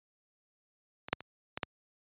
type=clicks; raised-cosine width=0.3 ms; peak=-25 / -10 / -28 / -19 / -14 dBFS; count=5; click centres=1.085 / 1.13 / 1.206 / 1.575 / 1.632 s; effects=high-pass 80 Hz 12 dB/octave + resampled to 8000 Hz